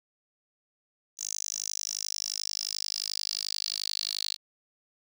10% pulse tone with high-pass filter sweep, 51.4 Hz, G#1, 17 cents flat, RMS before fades -34 dBFS, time 1.17-4.37 s, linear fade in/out 50 ms, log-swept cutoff 6300 to 4200 Hz, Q 7.7, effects none

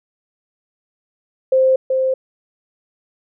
sine tone with echo, 523.3 Hz, C5, in tune, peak -10 dBFS, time 1.52-1.76 s, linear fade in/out 5 ms, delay 380 ms, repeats 1, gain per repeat -4 dB, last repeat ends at 2.14 s, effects none

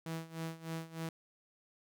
sawtooth tone with tremolo, 163.1 Hz, E3, 18 cents flat, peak -33 dBFS, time 0.06-1.09 s, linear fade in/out 2 ms, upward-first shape sine, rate 3.3 Hz, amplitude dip 85%, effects none

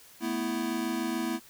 square chord, A suspended second, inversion none, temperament equal, 220 / 246.9 / 329.6 Hz, A3 / B3 / E4, 0 / 0 / 0 cents, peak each -36 / -34 / -33 dBFS, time 0.2-1.4 s, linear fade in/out 50 ms, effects white hiss -54 dBFS RMS until 1.49 s

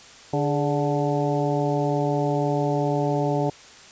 harmonic tone with a mistuned harmonic, 145.9 Hz, D3, 11 cents flat, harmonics 1 / 2 / 3 / 4 / 5 / 6, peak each -25 / -27 / -27 / -28 / -29 / -31 dBFS, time 0.33-3.5 s, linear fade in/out 5 ms, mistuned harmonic 3, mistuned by -72 cents, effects white hiss -46 dBFS RMS until 3.91 s + resampled to 16000 Hz

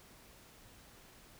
silence, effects pink hiss -59 dBFS RMS until 1.39 s

